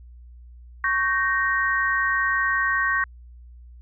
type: chord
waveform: sine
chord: G diminished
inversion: second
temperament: equal with one note detuned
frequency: 1108.7 / 1550 / 1864.7 Hz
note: Db6 / G6 / Bb6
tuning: 0 / -20 / 0 cents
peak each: -25 / -24 / -23 dBFS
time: 0.84-3.04 s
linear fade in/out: 2 ms
effects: added 60 Hz sine -42 dBFS peak until 3.81 s